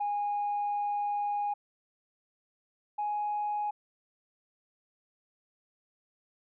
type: tone pair in turn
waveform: sine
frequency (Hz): 822 / 833.5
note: G#5 / G#5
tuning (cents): -18 / +6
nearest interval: unison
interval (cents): 24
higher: second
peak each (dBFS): -27 / -28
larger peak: first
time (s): 0-1.54 / 2.98-3.71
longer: first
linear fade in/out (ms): 10
effects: tanh soft clip ceiling -25 dBFS